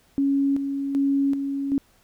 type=tone with tremolo; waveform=sine; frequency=277.2 Hz; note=C#4; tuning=in tune; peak=-18 dBFS; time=0.18-1.78 s; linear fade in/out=0 ms; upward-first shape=square; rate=1.3 Hz; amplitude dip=50%; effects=pink hiss -60 dBFS RMS until 2.03 s